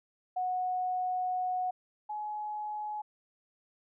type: tone pair in turn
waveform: sine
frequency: 734 / 844.6 Hz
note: F#5 / G#5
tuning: -14 / +29 cents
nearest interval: major second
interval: 243 cents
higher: second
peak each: -29 / -34 dBFS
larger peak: first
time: 0.36-1.71 / 2.09-3.02 s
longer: first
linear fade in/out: 10 ms
effects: none